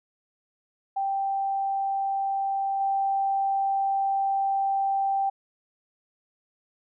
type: tone with level steps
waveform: sine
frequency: 784 Hz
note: G5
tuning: in tune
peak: -24 / -22 dBFS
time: 0.96-5.3 s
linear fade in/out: 10 ms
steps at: 2.8 s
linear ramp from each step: 10 ms
effects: none

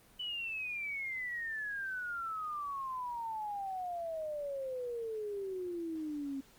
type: exponential sweep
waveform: sine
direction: down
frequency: 2994 to 267.7 Hz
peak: -36 dBFS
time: 0.19-6.41 s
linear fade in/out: 10 ms
effects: pink hiss -62 dBFS RMS until 6.58 s + Opus 32 kbps

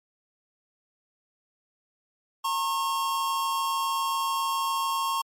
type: tone pair together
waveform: square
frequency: 916 / 1083.2 Hz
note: A#5 / C#6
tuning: -31 / -40 cents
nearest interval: minor third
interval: 291 cents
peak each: -31 / -27 dBFS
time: 2.44-5.22 s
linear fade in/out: 10 ms
effects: MP3 64 kbps

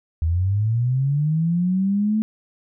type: linear sweep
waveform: sine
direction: up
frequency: 77.78 to 220 Hz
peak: -17 dBFS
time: 0.22-2.22 s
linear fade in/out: 0 ms
effects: none

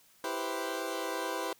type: chord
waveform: 20% pulse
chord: C major seventh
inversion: first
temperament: equal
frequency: 329.6 / 392 / 493.9 / 523.3 Hz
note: E4 / G4 / B4 / C5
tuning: 0 / 0 / 0 / 0 cents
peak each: -34 dBFS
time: 0.24-1.53 s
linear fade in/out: 2 ms
effects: white hiss -63 dBFS RMS until 1.59 s

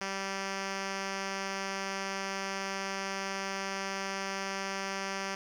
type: tone with low-pass filter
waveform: 5% pulse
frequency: 194.6 Hz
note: G3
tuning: 12 cents flat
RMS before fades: -36 dBFS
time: 0.01-5.35 s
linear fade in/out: 2 ms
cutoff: 5300 Hz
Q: 1.7
effects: 9-bit

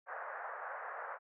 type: band-pass noise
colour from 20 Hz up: white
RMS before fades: -44 dBFS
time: 0.06-1.19 s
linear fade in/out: 50 ms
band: 510 to 1700 Hz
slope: 48 dB/octave
effects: none

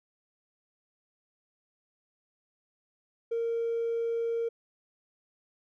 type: tone with hard clipping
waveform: sine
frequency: 462.5 Hz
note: A#4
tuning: 14 cents flat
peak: -28 dBFS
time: 3.31-4.49 s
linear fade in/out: 10 ms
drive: 1 dB
effects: none

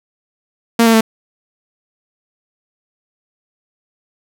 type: tone with pitch steps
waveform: sawtooth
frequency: 231.2 / 226.8 / 222.6 Hz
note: A#3 / A#3 / A3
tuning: -14 / -47 / +20 cents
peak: -4 dBFS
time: 0.79-1.009 s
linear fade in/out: 5 ms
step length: 73 ms
effects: none

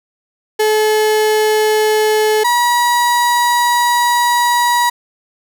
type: tone pair in turn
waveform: 35% pulse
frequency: 430 / 963.3 Hz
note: A4 / B5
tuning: -40 / -43 cents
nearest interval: octave + major second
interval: 1397 cents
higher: second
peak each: -9 dBFS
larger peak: neither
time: 0.59-2.44 / 2.44-4.9 s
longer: second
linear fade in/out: 10 ms
effects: none

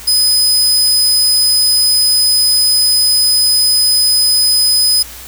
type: tone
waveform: sawtooth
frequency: 5020 Hz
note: D#8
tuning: 15 cents sharp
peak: -6 dBFS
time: 0.07-5.03 s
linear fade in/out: 10 ms
effects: added 60 Hz sine -37 dBFS peak until 5.27 s + white hiss -32 dBFS RMS until 5.27 s

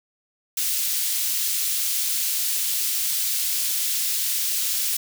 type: high-pass noise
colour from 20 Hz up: white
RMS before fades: -24 dBFS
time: 0.57-4.97 s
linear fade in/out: 5 ms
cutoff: 3200 Hz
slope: 12 dB/octave
effects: none

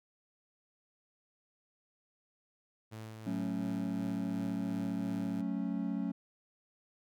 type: tone with tremolo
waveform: sawtooth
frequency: 110 Hz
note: A2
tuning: in tune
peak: -39 dBFS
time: 2.91-5.42 s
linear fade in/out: 20 ms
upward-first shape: sine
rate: 2.8 Hz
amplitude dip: 30%
type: chord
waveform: triangle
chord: F# minor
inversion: none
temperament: equal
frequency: 185 / 220 / 277.2 Hz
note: F#3 / A3 / C#4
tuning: 0 / 0 / 0 cents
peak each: -35 dBFS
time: 3.26-6.12 s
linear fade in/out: 10 ms
effects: none

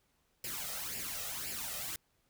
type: noise with flanger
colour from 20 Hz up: white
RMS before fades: -40 dBFS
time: 0.44-1.96 s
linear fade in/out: 2 ms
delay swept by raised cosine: 0.4 to 1.6 ms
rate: 1.9 Hz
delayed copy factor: +0.7
effects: pink hiss -75 dBFS RMS until 2.29 s

